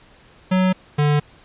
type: tone pair in turn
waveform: square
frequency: 185.8 / 147.47 Hz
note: F#3 / D3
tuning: +7 / +8 cents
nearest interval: major third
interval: 399 cents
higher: first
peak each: -15 / -15 dBFS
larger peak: neither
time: 0.51-0.73 / 0.98-1.2 s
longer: neither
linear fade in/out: 10 ms
effects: pink hiss -50 dBFS RMS until 1.44 s + resampled to 8000 Hz